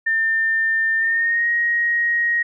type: tone with pitch glide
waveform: sine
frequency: 1800 to 1881.9 Hz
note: A6 to A#6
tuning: +39 to +16 cents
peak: -16 dBFS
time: 0.06-2.43 s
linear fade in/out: 10 ms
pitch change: +77 cents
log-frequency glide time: 0.98-1.49 s
effects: none